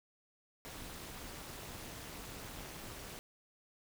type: noise with amplitude modulation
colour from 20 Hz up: pink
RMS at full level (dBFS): -44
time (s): 0.65-3.19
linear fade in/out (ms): 0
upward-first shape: sine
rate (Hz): 223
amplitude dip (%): 80
effects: none